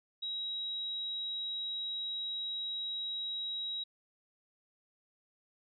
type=tone; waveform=sine; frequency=3840 Hz; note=B7; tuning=49 cents flat; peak=-35 dBFS; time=0.22-3.84 s; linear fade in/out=10 ms; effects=none